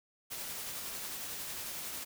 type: noise with tremolo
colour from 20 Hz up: white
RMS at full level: -40 dBFS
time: 0.3-2.05 s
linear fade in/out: 20 ms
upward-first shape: triangle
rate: 11 Hz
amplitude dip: 25%
effects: none